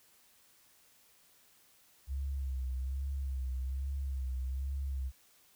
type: tone with vibrato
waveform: sine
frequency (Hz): 66.4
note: C2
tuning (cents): +26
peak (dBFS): -33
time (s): 2.07-5.12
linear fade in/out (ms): 50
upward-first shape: sine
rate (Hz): 1.2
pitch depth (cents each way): 63
effects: white hiss -65 dBFS RMS until 5.55 s